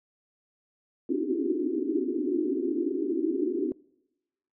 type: band-pass noise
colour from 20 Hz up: white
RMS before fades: -28 dBFS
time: 1.09-3.72 s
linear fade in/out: 2 ms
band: 260 to 390 Hz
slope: 96 dB/octave
effects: noise-tail reverb RT60 1.0 s tail -26 dB re dry